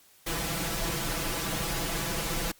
pink noise with comb filter, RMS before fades -31 dBFS, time 0.26-2.52 s, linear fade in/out 10 ms, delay 6 ms, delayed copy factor +1, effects white hiss -59 dBFS RMS until 2.59 s + Opus 48 kbps

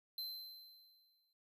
square tone with exponential decay, 4091 Hz, C8, 40 cents flat, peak -40 dBFS, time 0.18-1.33 s, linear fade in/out 2 ms, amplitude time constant 250 ms, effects none

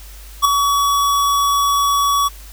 square tone with ADSR envelope, 1132 Hz, C#6, 36 cents sharp, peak -7 dBFS, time 0.42-2.29 s, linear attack 30 ms, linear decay 6 ms, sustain -7 dB, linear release 21 ms, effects added 50 Hz sine -35 dBFS peak until 2.52 s + white hiss -42 dBFS RMS until 2.52 s

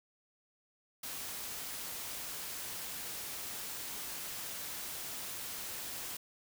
white noise, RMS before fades -42 dBFS, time 1.03-6.17 s, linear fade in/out 5 ms, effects none

